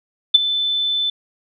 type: tone with ADSR envelope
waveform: sine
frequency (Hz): 3520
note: A7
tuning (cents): 0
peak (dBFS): -3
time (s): 0.34-1.1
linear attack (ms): 10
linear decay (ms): 19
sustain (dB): -14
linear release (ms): 4
effects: none